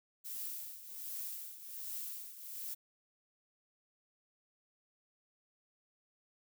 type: noise with tremolo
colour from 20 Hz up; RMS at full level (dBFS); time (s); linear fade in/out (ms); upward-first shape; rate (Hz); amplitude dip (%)
violet; -41; 0.24-2.75; 20; triangle; 1.3; 75
effects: none